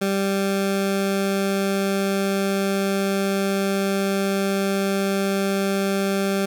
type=tone; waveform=20% pulse; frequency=196 Hz; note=G3; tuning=in tune; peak=-15 dBFS; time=0.01-6.46 s; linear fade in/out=10 ms; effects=none